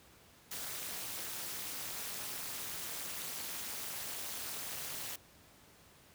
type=noise with amplitude modulation; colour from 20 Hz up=white; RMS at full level=-38 dBFS; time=0.51-5.16 s; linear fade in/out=5 ms; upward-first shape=sine; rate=226 Hz; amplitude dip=90%; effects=pink hiss -61 dBFS RMS until 6.14 s + high-pass 60 Hz 12 dB/octave